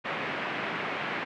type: band-pass noise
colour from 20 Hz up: white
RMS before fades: -33 dBFS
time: 0.04-1.25 s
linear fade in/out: 20 ms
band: 140 to 2400 Hz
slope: 24 dB/octave
effects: none